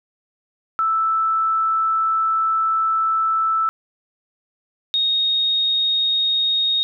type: tone pair in turn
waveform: sine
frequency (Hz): 1318.5 / 3729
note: E6 / A#7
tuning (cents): 0 / 0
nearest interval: octave + tritone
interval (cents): 1800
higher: second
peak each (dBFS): -16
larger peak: neither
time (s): 0.79-3.69 / 4.94-6.83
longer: first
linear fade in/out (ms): 0
effects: none

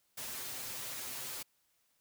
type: noise with comb filter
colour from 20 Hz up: white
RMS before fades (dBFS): -42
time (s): 0.17-1.43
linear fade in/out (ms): 10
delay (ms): 7.8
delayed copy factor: +0.85
effects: white hiss -75 dBFS RMS until 2 s

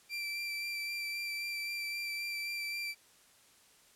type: tone with vibrato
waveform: 30% pulse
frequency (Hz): 2349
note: D7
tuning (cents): 0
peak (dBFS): -33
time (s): 0.09-2.95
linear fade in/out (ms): 50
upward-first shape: sine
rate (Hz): 3.8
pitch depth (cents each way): 15
effects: white hiss -63 dBFS RMS until 3.95 s + low-pass 11000 Hz 12 dB/octave

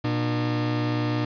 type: tone pair together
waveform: 40% pulse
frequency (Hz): 119.7 / 301.4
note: A#2 / D4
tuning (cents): +46 / +45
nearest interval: octave + major third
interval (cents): 1599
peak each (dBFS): -24 / -26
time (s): 0.04-1.25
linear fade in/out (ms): 5
effects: resampled to 11025 Hz + 8-bit

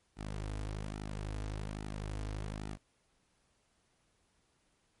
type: tone with flanger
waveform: sawtooth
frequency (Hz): 51.91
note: G#1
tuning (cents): 0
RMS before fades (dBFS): -40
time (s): 0.16-2.78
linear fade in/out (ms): 50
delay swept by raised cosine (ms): 1.8 to 5.4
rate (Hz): 1.2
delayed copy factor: -0.6
effects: pink hiss -74 dBFS RMS until 5 s + MP3 48 kbps

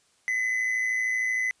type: tone with amplitude modulation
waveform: triangle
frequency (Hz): 2018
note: B6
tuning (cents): +37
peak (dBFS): -20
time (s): 0.28-1.51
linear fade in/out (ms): 0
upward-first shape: sine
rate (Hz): 113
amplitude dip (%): 50
effects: white hiss -65 dBFS RMS until 1.6 s + resampled to 22050 Hz

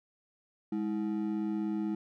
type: ring-modulated tone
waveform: triangle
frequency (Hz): 264.6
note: C4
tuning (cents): +20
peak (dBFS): -25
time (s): 0.72-1.95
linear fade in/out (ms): 5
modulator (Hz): 58.1
effects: none

